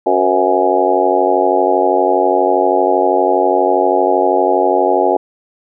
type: harmonic tone with a mistuned harmonic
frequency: 92.5 Hz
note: F#2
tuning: in tune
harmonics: 3 / 4 / 5 / 6 / 7 / 8 / 9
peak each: -22 / -16 / -18 / -19 / -17 / -19 / -16 dBFS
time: 0.06-5.17 s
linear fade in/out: 5 ms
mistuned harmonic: 6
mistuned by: -61 cents
effects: none